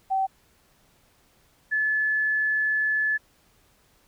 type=tone pair in turn; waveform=sine; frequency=769 / 1726.3 Hz; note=G5 / A6; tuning=-33 / -33 cents; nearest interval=octave + major second; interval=1400 cents; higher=second; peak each=-21 dBFS; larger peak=neither; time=0.1-0.27 / 1.71-3.18 s; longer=second; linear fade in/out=20 ms; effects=pink hiss -62 dBFS RMS until 4.07 s